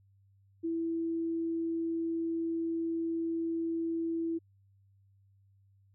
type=tone; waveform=sine; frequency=330.5 Hz; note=E4; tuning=5 cents sharp; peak=-30 dBFS; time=0.63-4.39 s; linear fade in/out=20 ms; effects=added 98 Hz sine -62 dBFS peak until 5.94 s